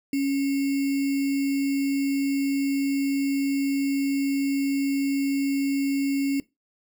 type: tone with sample-and-hold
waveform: sine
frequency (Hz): 276.6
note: C#4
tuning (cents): -4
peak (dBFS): -21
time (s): 0.13-6.4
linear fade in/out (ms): 2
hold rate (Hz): 2450
effects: noise-tail reverb RT60 0.2 s tail -19 dB re dry